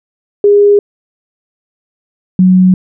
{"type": "tone pair in turn", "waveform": "sine", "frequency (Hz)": [408.4, 184.78], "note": ["G#4", "F#3"], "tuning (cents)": [-29, -2], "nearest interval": "octave + major second", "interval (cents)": 1373, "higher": "first", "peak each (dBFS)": -3, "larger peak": "neither", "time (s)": [[0.44, 0.79], [2.39, 2.74]], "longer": "neither", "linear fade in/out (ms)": 2, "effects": []}